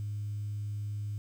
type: tone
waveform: sine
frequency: 103.83 Hz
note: G#2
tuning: in tune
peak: -32 dBFS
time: 0-1.18 s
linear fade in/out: 0 ms
effects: tanh soft clip ceiling -29 dBFS + 10-bit